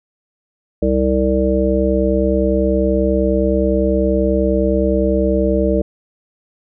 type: harmonic tone with a mistuned harmonic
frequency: 65 Hz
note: C2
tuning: 11 cents flat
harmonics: 1 / 3 / 5 / 7 / 9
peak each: -19 / -19 / -19 / -19 / -19 dBFS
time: 0.82-5.82 s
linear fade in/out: 5 ms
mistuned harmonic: 1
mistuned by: +21 cents
effects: none